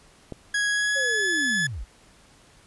click, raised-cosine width 2 ms, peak -20 dBFS, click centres 0.323 s
40% pulse tone with pitch glide, 1661.2 to 1715.8 Hz, G#6 to A6, 0 to -44 cents, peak -21 dBFS, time 0.54-1.67 s, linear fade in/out 5 ms, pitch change +56 cents, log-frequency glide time 0.69-1.26 s
sine linear sweep, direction down, 560 to 32.7 Hz, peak -30 dBFS, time 0.95-1.85 s, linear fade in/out 20 ms
effects pink hiss -55 dBFS RMS until 2.66 s + resampled to 24000 Hz

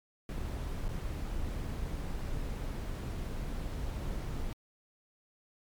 brown noise with dropouts, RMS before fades -36 dBFS, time 0.29-4.53 s, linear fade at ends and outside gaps 1 ms, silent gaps 0.883-0.889 s, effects MP3 96 kbps

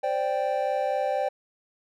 triangle chord, C suspended second, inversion none, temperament equal, 523.3 / 587.3 / 784 Hz, C5 / D5 / G5, 0 / 0 / 0 cents, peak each -27 / -26 / -26 dBFS, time 0.03-1.29 s, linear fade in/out 10 ms, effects none

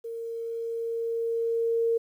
sine tone with level ramp, 460 Hz, A#4, 23 cents flat, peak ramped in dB -33 to -21 dBFS, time 0.04-1.98 s, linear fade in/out 10 ms, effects 10-bit

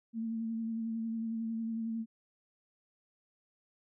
sine tone with vibrato, 225.9 Hz, A3, 46 cents sharp, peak -33 dBFS, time 0.13-2.06 s, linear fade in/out 50 ms, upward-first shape sine, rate 11 Hz, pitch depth 24 cents each way, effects none

